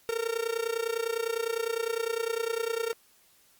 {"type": "tone with amplitude modulation", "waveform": "45% pulse", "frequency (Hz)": 458.5, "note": "A#4", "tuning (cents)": -29, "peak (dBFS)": -25, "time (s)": [0.09, 2.93], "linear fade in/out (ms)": 0, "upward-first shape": "sine", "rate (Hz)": 29.9, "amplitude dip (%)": 85, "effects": ["white hiss -62 dBFS RMS until 3.59 s", "Opus 48 kbps"]}